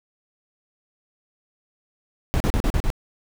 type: noise bursts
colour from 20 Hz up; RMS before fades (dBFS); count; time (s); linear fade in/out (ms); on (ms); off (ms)
brown; -20; 6; 2.34-2.902; 0; 62; 38
effects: none